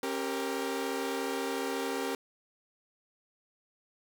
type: chord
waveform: sawtooth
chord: G diminished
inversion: second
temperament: equal with one note detuned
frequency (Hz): 271.6 / 392 / 466.2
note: Db4 / G4 / Bb4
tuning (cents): -35 / 0 / 0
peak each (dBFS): -32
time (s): 0.03-2.15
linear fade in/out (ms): 2
effects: none